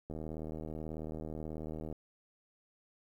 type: click train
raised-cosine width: 2 ms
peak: -29 dBFS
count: 144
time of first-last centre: 0.1-1.926 s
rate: 78.3 Hz
effects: 11-bit